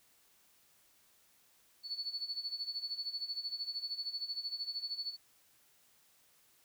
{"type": "tone with tremolo", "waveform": "sine", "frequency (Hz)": 4443, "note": "C#8", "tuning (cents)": 3, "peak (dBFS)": -34, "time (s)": [1.83, 5.17], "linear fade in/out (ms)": 50, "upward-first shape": "sine", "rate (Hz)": 13, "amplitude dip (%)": 80, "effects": ["white hiss -68 dBFS RMS until 6.64 s"]}